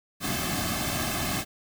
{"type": "noise with comb filter", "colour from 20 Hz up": "pink", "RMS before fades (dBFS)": -29, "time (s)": [0.2, 1.45], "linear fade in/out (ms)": 50, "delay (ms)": 2.1, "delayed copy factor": -0.85, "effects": []}